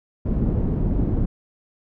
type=low-pass noise; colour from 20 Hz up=pink; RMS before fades=-21 dBFS; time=0.25-1.26 s; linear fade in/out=10 ms; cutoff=270 Hz; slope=12 dB/octave; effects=none